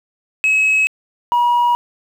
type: tone pair in turn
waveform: sine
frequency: 2567 / 961.5 Hz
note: E7 / B5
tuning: -47 / -47 cents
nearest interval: octave + perfect fourth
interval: 1700 cents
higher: first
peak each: -9 dBFS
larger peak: neither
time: 0.44-0.87 / 1.32-1.75 s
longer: neither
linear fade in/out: 0 ms
effects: tanh soft clip ceiling -10 dBFS + 7-bit